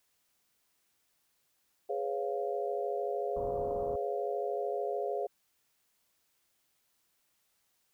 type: chord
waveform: sine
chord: C# dominant seventh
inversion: second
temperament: equal with one note detuned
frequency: 415.3 / 501.1 / 554.4 / 698.5 Hz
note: G#4 / B4 / C#5 / E#5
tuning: 0 / +25 / 0 / 0 cents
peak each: -35 / -39 / -37 / -37 dBFS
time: 1.89-5.27 s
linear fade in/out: 10 ms
type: low-pass noise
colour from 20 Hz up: pink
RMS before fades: -44 dBFS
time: 3.36-3.96 s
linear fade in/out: 5 ms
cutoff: 1100 Hz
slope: 48 dB/octave
effects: white hiss -75 dBFS RMS until 7.93 s